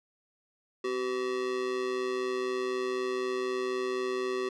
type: tone with amplitude modulation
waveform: square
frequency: 380.6 Hz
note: F#4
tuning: 49 cents sharp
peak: -27 dBFS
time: 0.84-4.49 s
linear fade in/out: 5 ms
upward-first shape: sine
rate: 124 Hz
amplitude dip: 65%
effects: low-pass 5000 Hz 12 dB/octave